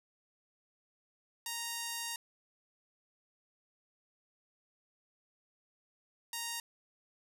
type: tone bursts at uneven times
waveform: 5% pulse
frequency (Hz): 932.3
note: A#5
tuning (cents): 0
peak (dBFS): -25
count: 2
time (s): 1.46-2.16 / 6.33-6.6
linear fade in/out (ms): 2
effects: none